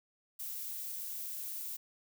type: noise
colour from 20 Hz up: violet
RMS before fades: -41 dBFS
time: 0.39-1.77 s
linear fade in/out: 10 ms
effects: none